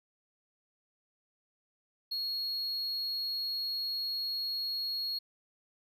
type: tone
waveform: triangle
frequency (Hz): 4310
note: C#8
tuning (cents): -49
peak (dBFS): -31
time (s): 2.11-5.19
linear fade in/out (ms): 10
effects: none